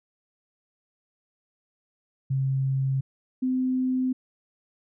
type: tone pair in turn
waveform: sine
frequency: 134.2 / 256.8 Hz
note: C3 / C4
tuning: +44 / -32 cents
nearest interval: major seventh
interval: 1124 cents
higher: second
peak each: -22 dBFS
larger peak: neither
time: 2.3-3.01 / 3.42-4.13 s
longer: neither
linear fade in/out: 10 ms
effects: none